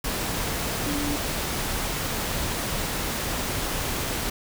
sine tone in noise, 289.7 Hz, D4, 24 cents flat, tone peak -28 dBFS, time 0.86-1.16 s, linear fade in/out 5 ms, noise pink, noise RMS -28 dBFS, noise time 0.04-4.3 s, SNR -3 dB, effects none

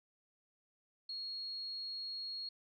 sine tone, 4300 Hz, C8, 47 cents sharp, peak -40 dBFS, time 1.09-2.49 s, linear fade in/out 5 ms, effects none

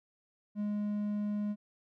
triangle tone, 207.7 Hz, G#3, in tune, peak -29 dBFS, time 0.55-1.56 s, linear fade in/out 50 ms, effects none

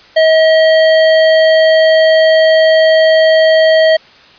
square tone, 638 Hz, D#5, 43 cents sharp, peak -6 dBFS, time 0.16-3.97 s, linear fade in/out 10 ms, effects white hiss -41 dBFS RMS until 4.38 s + resampled to 11025 Hz

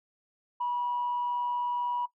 sine tone with amplitude modulation, 972 Hz, B5, 28 cents flat, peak -26 dBFS, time 0.6-2.06 s, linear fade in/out 10 ms, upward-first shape sine, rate 142 Hz, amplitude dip 30%, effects noise-tail reverb RT60 0.1 s tail -18 dB re dry + tanh soft clip ceiling -23 dBFS

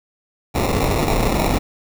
pink noise with sample-and-hold, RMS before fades -18 dBFS, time 0.54-1.59 s, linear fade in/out 20 ms, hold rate 1575 Hz, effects none

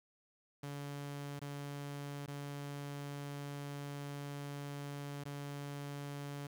sawtooth tone with dropouts, 142.8 Hz, D3, 48 cents flat, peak -38 dBFS, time 0.63-6.47 s, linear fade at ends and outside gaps 5 ms, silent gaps 1.393-1.415 / 2.262-2.278 / 5.238-5.254 s, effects 11-bit

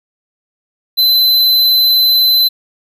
square tone, 4042 Hz, B7, 39 cents sharp, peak -8 dBFS, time 0.97-2.49 s, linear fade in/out 20 ms, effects none

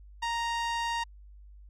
sawtooth tone, 932.3 Hz, A#5, in tune, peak -25 dBFS, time 0.22-1.04 s, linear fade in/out 10 ms, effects added 50 Hz sine -48 dBFS peak until 1.69 s + low-pass 6000 Hz 12 dB/octave

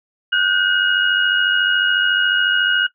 sine tone cluster, 1449 / 1543 / 2884 Hz, F#6 / G6 / F#7, -37 / -28 / -45 cents, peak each -18 dBFS, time 0.32-2.87 s, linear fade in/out 10 ms, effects noise-tail reverb RT60 0.1 s tail -18 dB re dry

